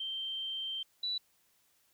sine tone pair in turn, 3136 / 3951 Hz, G7 / B7, 0 / 0 cents, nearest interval major third, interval 400 cents, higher second, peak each -35 / -32 dBFS, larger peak second, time 0-0.83 / 1.03-1.18 s, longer first, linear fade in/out 5 ms, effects white hiss -71 dBFS RMS until 1.93 s

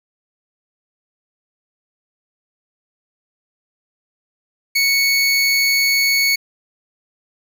25% pulse tone, 2217 Hz, C#7, in tune, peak -10 dBFS, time 4.75-6.36 s, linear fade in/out 10 ms, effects none

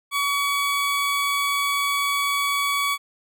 20% pulse tone, 1132 Hz, C#6, 36 cents sharp, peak -16 dBFS, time 0.11-2.98 s, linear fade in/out 50 ms, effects none

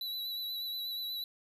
square tone with vibrato, 3948 Hz, B7, 1 cent flat, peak -36 dBFS, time 0.01-1.24 s, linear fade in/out 2 ms, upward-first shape triangle, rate 8.3 Hz, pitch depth 34 cents each way, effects none

